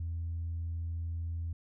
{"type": "tone", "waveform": "sine", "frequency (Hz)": 83.5, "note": "E2", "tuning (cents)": 23, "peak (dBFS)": -32, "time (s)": [0, 1.53], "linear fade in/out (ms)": 5, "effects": ["tanh soft clip ceiling -30 dBFS"]}